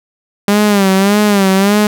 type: tone with vibrato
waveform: sawtooth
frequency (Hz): 200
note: G3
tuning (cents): +35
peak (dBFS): -4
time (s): 0.48-1.87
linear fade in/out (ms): 2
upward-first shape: sine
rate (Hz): 1.7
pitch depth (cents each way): 88
effects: none